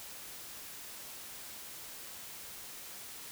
silence, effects white hiss -47 dBFS RMS until 3.31 s

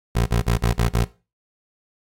20% pulse tone bursts, 58.27 Hz, A#1, in tune, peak -12 dBFS, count 6, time 0.15-1.045 s, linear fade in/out 10 ms, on 110 ms, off 47 ms, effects noise-tail reverb RT60 0.3 s tail -18 dB re dry + AAC 48 kbps

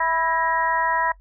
harmonic tone with a mistuned harmonic, 328.1 Hz, E4, 8 cents flat, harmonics 2 / 3 / 4 / 5 / 6, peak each -29 / -21 / -32 / -29 / -27 dBFS, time 0-1.12 s, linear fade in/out 5 ms, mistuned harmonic 6, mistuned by -70 cents, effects noise-tail reverb RT60 0.1 s tail -21 dB re dry + added 46 Hz sine -47 dBFS peak until 1.2 s

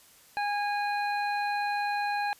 harmonic tone, 821 Hz, G#5, 20 cents flat, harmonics 1 / 2 / 3 / 5, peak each -28 / -34 / -38 / -42 dBFS, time 0.37-2.33 s, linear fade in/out 0 ms, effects white hiss -57 dBFS RMS until 2.39 s + resampled to 32000 Hz

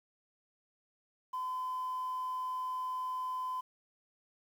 triangle tone, 1018 Hz, C6, 48 cents flat, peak -31 dBFS, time 1.33-3.61 s, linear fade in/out 10 ms, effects tanh soft clip ceiling -31 dBFS + 10-bit

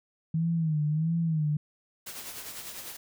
sine tone with vibrato, 158.4 Hz, D#3, 31 cents sharp, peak -24 dBFS, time 0.34-1.57 s, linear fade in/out 5 ms, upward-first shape sine, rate 1.5 Hz, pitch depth 100 cents each way
white noise with tremolo, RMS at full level -39 dBFS, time 2.06-2.97 s, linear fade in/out 10 ms, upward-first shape sine, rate 10 Hz, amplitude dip 45%
effects none

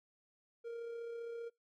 triangle tone with amplitude modulation, 466.2 Hz, A#4, in tune, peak -38 dBFS, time 0.64-1.5 s, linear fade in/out 20 ms, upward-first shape sine, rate 35.2 Hz, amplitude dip 30%, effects noise-tail reverb RT60 0.2 s tail -26 dB re dry

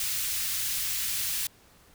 white band-stop noise, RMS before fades -30 dBFS, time 0-1.47 s, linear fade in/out 2 ms, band 100 to 2000 Hz, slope 12 dB/octave, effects pink hiss -58 dBFS RMS until 1.94 s

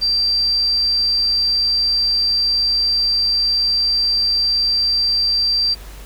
sine tone, 4699 Hz, D8, in tune, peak -14 dBFS, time 0.01-5.75 s, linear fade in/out 20 ms, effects added 49 Hz sine -34 dBFS peak until 6.05 s + pink hiss -41 dBFS RMS until 6.05 s

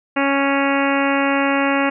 harmonic tone, 277.2 Hz, C#4, in tune, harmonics 1 / 2 / 3 / 4 / 5 / 6 / 7 / 8 / 9 / 10, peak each -19 / -22 / -24 / -25 / -26 / -27 / -27 / -28 / -29 / -29 dBFS, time 0.16-1.9 s, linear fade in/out 10 ms, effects none

